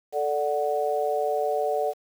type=chord; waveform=sine; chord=D major; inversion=second; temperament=equal; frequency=440 / 587.3 / 740 Hz; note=A4 / D5 / F#5; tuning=0 / 0 / 0 cents; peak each=-27 / -27 / -27 dBFS; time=0.12-1.94 s; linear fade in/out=50 ms; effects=8-bit